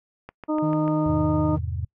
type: click train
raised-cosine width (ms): 0.5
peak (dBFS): -23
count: 5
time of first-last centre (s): 0.29-0.879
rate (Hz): 6.79
type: harmonic tone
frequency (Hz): 307.1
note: D#4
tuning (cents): -23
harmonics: 1 / 2 / 3 / 4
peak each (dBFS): -22 / -28 / -32 / -34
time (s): 0.48-1.57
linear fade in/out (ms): 20
type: tone with pitch glide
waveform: triangle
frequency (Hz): 156.6 to 155.43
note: D#3 to D#3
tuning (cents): +11 to -1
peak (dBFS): -23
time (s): 0.62-1.59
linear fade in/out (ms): 10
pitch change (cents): -12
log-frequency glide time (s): 1.22-1.47
type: chord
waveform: sine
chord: E augmented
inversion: none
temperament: just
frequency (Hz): 82.41 / 103.01 / 128.76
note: E2 / G#2 / B#2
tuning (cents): 0 / -14 / -27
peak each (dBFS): -28 / -31 / -33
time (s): 1.06-1.85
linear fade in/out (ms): 5
effects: noise-tail reverb RT60 0.1 s tail -25 dB re dry